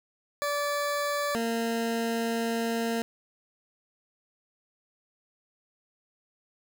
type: tone pair in turn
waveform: 20% pulse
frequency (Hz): 579 / 229.8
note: D5 / A#3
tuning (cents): -25 / -25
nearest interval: octave + major third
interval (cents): 1600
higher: first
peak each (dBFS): -22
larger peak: neither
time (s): 0.42-1.35 / 1.35-3.02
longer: second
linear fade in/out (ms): 0
effects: none